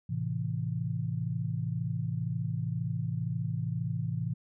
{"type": "chord", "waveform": "sine", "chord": "A minor", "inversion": "none", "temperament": "just", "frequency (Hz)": [110, 132, 165], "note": ["A2", "C3", "E3"], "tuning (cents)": [0, 16, 2], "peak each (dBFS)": -34, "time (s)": [0.09, 4.34], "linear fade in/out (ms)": 10, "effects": []}